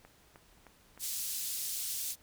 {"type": "click train", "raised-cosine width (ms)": 0.5, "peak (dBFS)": -37, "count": 4, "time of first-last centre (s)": [0.05, 0.976], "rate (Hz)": 3.24}
{"type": "band-pass noise", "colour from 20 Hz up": "white", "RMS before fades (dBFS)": -37, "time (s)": [0.99, 2.16], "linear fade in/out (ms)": 50, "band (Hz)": [4600, 15000], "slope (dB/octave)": 12}
{"effects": ["pink hiss -63 dBFS RMS until 2.22 s"]}